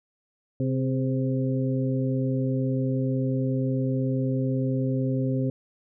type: harmonic tone with a mistuned harmonic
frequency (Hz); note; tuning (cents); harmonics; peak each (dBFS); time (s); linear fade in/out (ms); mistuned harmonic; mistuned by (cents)
130.81; C3; 0; 1 / 2 / 3 / 4; -25 / -27 / -34 / -33; 0.6-5.5; 2; 3; +56
effects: none